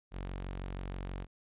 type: tone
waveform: sawtooth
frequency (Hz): 46.25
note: F#1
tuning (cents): 0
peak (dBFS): -34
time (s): 0.11-1.27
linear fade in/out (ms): 50
effects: resampled to 8000 Hz